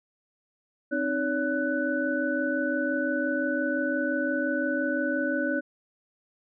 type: tone cluster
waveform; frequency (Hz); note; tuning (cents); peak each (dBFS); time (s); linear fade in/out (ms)
sine; 263.4 / 309.2 / 567 / 1493; C4 / D#4 / C#5 / F#6; +12 / -11 / +39 / +15; -30; 0.91-5.61; 20
effects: none